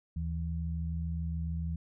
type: tone pair together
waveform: sine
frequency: 77.78 / 164.81 Hz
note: D#2 / E3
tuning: 0 / 0 cents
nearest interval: octave + minor second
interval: 1300 cents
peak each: -33 / -36 dBFS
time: 0.16-1.76 s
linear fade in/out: 5 ms
effects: none